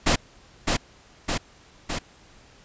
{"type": "noise with echo", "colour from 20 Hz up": "pink", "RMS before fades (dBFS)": -19, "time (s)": [0.06, 0.16], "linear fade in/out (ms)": 10, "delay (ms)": 610, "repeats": 3, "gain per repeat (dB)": -3, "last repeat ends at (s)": 1.99, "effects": ["pink hiss -53 dBFS RMS until 2.64 s", "resampled to 16000 Hz"]}